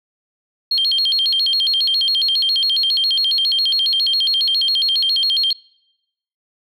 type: tone with vibrato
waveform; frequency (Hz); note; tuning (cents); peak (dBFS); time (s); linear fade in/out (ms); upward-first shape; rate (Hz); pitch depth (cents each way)
sine; 3687; A#7; -20; -13; 0.71-5.53; 5; square; 7.3; 260
effects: noise-tail reverb RT60 0.9 s tail -26 dB re dry + tanh soft clip ceiling -9 dBFS